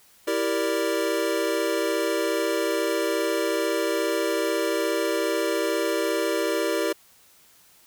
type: chord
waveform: square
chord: E half-diminished seventh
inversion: none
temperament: equal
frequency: 329.6 / 392 / 466.2 / 587.3 Hz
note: E4 / G4 / Bb4 / D5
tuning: 0 / 0 / 0 / 0 cents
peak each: -29 dBFS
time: 0.27-6.93 s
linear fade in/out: 10 ms
effects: white hiss -56 dBFS RMS until 7.86 s